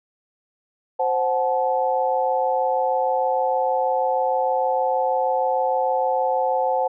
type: chord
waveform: sine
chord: F# diminished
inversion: second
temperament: equal with one note detuned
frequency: 523.3 / 740 / 866.4 Hz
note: C5 / F#5 / A5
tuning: 0 / 0 / -27 cents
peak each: -22 / -23 / -23 dBFS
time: 0.99-6.88 s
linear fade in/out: 10 ms
effects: none